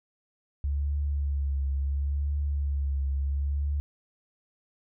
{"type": "tone with vibrato", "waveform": "sine", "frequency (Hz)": 70.4, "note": "C#2", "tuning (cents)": 27, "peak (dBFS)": -25, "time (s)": [0.64, 3.8], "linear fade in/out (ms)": 0, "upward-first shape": "triangle", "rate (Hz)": 0.72, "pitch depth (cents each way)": 49, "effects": []}